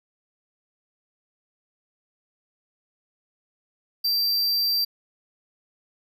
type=tone; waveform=square; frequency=4699 Hz; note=D8; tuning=in tune; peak=-21 dBFS; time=4.04-4.85 s; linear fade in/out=10 ms; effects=none